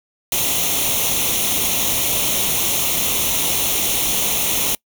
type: noise with comb filter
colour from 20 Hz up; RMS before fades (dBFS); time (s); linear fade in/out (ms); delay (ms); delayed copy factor
white; -19; 0.32-4.75; 2; 0.31; +0.7
effects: noise-tail reverb RT60 0.1 s tail -25 dB re dry